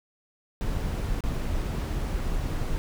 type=noise with dropouts; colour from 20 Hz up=brown; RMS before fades=-28 dBFS; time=0.61-2.78 s; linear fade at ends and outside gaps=0 ms; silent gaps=1.206-1.238 s; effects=none